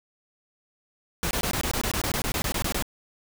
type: noise bursts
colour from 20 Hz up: pink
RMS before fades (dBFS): -27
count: 16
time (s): 1.23-2.824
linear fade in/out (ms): 0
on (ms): 79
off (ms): 22
effects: none